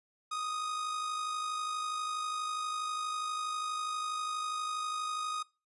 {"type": "tone with amplitude modulation", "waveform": "45% pulse", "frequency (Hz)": 1244.5, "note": "D#6", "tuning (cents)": 0, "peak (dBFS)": -32, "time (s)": [0.31, 5.43], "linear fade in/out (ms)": 10, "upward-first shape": "sine", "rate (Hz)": 52.3, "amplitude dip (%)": 40, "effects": ["noise-tail reverb RT60 0.3 s tail -24 dB re dry", "resampled to 24000 Hz"]}